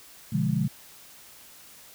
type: chord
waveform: sine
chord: B diminished seventh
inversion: none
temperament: equal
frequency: 123.47 / 146.83 / 174.61 / 207.7 Hz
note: B2 / D3 / F3 / Ab3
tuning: 0 / 0 / 0 / 0 cents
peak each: -30 / -27 / -28 / -28 dBFS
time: 0.32-0.68 s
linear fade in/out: 10 ms
effects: white hiss -50 dBFS RMS until 1.94 s